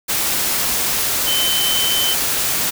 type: tone in noise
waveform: sine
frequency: 3066 Hz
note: G7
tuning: 39 cents flat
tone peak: -18 dBFS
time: 1.26-2.15 s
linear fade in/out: 20 ms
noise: white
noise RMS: -19 dBFS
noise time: 0.08-2.71 s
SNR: -2 dB
effects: none